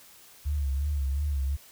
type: tone with vibrato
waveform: sine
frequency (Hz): 70.6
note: C#2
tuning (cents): +32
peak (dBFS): -25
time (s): 0.45-1.57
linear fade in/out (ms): 20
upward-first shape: sine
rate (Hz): 2.8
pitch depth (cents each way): 85
effects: white hiss -53 dBFS RMS until 1.71 s